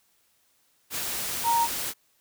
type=tone in noise; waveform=sine; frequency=932.3 Hz; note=A#5; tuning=in tune; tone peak=-20 dBFS; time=1.43-1.68 s; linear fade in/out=50 ms; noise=white; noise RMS=-31 dBFS; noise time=0.9-1.94 s; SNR=+8 dB; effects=white hiss -67 dBFS RMS until 2.2 s